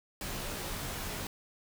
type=noise with comb filter; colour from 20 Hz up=pink; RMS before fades=-38 dBFS; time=0.21-1.27 s; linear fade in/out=2 ms; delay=18 ms; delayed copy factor=-0.55; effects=none